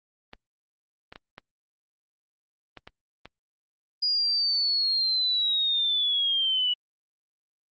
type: clicks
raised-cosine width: 0.3 ms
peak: -25 dBFS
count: 7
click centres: 0.334 / 1.125 / 1.159 / 1.381 / 2.773 / 2.875 / 3.256 s
type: linear sweep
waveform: sine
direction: down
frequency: 4910 to 2927 Hz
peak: -22 dBFS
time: 4.02-6.74 s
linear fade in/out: 10 ms
effects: Opus 24 kbps